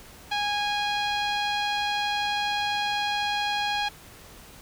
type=tone with low-pass filter; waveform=sawtooth; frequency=824 Hz; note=G#5; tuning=14 cents flat; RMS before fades=-27 dBFS; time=0.31-3.89 s; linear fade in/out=10 ms; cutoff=3800 Hz; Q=2.5; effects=pink hiss -48 dBFS RMS until 4.61 s